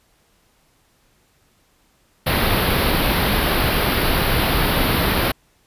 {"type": "band-stop noise", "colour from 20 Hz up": "pink", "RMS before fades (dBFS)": -18, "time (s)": [2.26, 5.32], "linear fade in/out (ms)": 10, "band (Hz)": [4600, 11000], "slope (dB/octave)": 48, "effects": ["pink hiss -60 dBFS RMS until 5.66 s", "resampled to 32000 Hz"]}